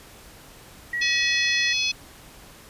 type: tone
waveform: sine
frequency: 1919 Hz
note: A#6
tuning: 50 cents sharp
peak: -24 dBFS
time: 0.93-1.73 s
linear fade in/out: 5 ms
type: harmonic tone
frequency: 850 Hz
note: G#5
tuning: 40 cents sharp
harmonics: 3 / 4 / 5 / 6 / 7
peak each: -25 / -27 / -29 / -31 / -32 dBFS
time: 1.01-1.92 s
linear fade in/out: 10 ms
effects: pink hiss -47 dBFS RMS until 2.69 s + resampled to 32000 Hz